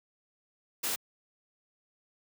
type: noise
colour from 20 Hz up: white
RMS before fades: -32 dBFS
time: 0.83-0.96 s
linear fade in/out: 10 ms
effects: high-pass 150 Hz 12 dB/octave